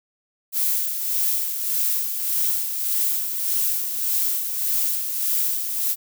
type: noise with tremolo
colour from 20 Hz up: violet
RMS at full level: -21 dBFS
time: 0.52-5.96 s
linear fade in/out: 50 ms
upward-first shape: sine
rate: 1.7 Hz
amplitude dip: 50%
effects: none